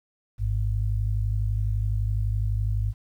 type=tone pair together; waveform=sine; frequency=51.91 / 103.83 Hz; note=G#1 / G#2; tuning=0 / 0 cents; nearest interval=octave; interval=1200 cents; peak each=-25 dBFS; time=0.38-2.94 s; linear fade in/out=50 ms; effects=10-bit